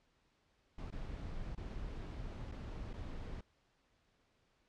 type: noise with dropouts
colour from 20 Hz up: brown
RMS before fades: -44 dBFS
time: 0.78-3.41 s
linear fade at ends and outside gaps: 5 ms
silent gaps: 0.905-0.923 / 1.551-1.575 / 2.516-2.52 / 2.933-2.937 s
effects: pink hiss -75 dBFS RMS until 4.68 s + low-pass 5000 Hz 12 dB/octave